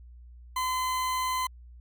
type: tone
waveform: 40% pulse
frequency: 1023 Hz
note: C6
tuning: 39 cents flat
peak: -26 dBFS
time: 0.56-1.47 s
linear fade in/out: 5 ms
effects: added 60 Hz sine -46 dBFS peak until 1.8 s

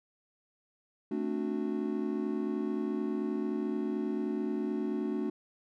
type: chord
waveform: triangle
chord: D dominant seventh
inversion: second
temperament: just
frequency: 220.2 / 264.3 / 293.7 / 367.1 Hz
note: A3 / C4 / D4 / F#4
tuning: +2 / +18 / 0 / -14 cents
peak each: -33 / -37 / -33 / -34 dBFS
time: 1.11-5.3 s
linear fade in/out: 5 ms
effects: none

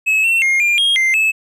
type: tone with pitch steps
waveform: triangle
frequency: 2580 / 2704 / 2133 / 2397 / 3254 / 2088 / 2604 Hz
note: E7 / E7 / C7 / D7 / G#7 / C7 / E7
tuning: -38 / +43 / +33 / +35 / -36 / -4 / -22 cents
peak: -10 dBFS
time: 0.06-1.32 s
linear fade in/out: 20 ms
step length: 180 ms
effects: none

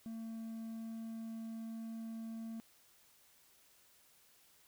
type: tone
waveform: triangle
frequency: 225.1 Hz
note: A3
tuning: 40 cents sharp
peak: -40 dBFS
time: 0.06-2.6 s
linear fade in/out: 0 ms
effects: white hiss -67 dBFS RMS until 4.67 s

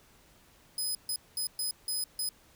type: tone bursts at uneven times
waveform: 15% pulse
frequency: 5030 Hz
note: D#8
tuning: 18 cents sharp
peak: -25 dBFS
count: 6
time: 0.78-0.95 / 1.09-1.16 / 1.37-1.47 / 1.59-1.71 / 1.88-2.04 / 2.19-2.29 s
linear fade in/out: 2 ms
effects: pink hiss -61 dBFS RMS until 2.55 s

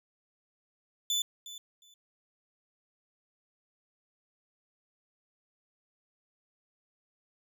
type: tone with echo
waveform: 30% pulse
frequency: 3498 Hz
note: A7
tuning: 11 cents flat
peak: -25 dBFS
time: 1.1-1.22 s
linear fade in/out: 2 ms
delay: 360 ms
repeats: 2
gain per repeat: -15 dB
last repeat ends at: 1.94 s
effects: none

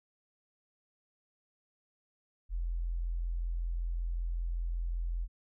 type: tone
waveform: sine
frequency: 42.64 Hz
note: F1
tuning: 41 cents flat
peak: -31 dBFS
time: 2.49-5.28 s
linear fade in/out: 50 ms
effects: none

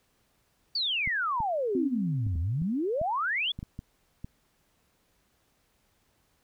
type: exponential two-way sweep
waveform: sine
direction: down then up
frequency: 4704 to 76.5 to 3521 Hz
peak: -26 dBFS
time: 0.75-3.52 s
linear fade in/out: 5 ms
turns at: 2.39 s
type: clicks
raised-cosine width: 5 ms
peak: -25 dBFS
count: 10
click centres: 1.075 / 1.404 / 2.267 / 2.356 / 2.619 / 3.015 / 3.59 / 3.629 / 3.791 / 4.245 s
type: tone with exponential decay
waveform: sine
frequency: 261.6 Hz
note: C4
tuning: in tune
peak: -25 dBFS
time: 1.75-2.9 s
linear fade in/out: 2 ms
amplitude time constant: 250 ms
effects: pink hiss -70 dBFS RMS until 6.43 s

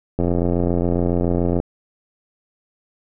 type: click train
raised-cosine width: 2 ms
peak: -7 dBFS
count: 124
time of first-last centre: 0.19-1.601 s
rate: 87.2 Hz
effects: none

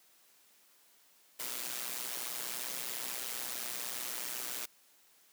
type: noise with amplitude modulation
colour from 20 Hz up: white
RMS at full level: -36 dBFS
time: 1.39-4.66 s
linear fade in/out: 10 ms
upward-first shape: sine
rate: 123 Hz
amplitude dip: 75%
effects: white hiss -65 dBFS RMS until 5.32 s + high-pass 200 Hz 12 dB/octave

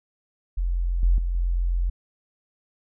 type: tone with level steps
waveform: sine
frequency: 43.65 Hz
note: F1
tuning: in tune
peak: -21 / -15 / -22 / -20 dBFS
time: 0.57-1.9 s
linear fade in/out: 10 ms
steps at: 1.03 / 1.18 / 1.35 s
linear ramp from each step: 2 ms
effects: none

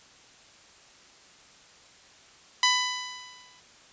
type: tone with exponential decay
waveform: 10% pulse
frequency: 997 Hz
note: B5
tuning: 16 cents sharp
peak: -9 dBFS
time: 2.63-3.6 s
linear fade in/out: 2 ms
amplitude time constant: 210 ms
effects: white hiss -54 dBFS RMS until 3.92 s + resampled to 16000 Hz

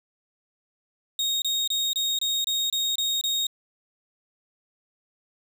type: tone bursts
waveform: 35% pulse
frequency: 3729 Hz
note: A#7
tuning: in tune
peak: -21 dBFS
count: 9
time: 1.19-3.468 s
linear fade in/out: 2 ms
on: 230 ms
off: 26 ms
effects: none

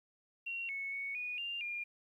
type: tone with pitch steps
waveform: sine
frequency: 2744 / 2204 / 2221 / 2464 / 2793 / 2410 Hz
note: F7 / C#7 / C#7 / D#7 / F7 / D7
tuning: -31 / -11 / +3 / -17 / -1 / +44 cents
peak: -37 dBFS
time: 0.46-1.84 s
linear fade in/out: 10 ms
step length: 230 ms
effects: 12-bit

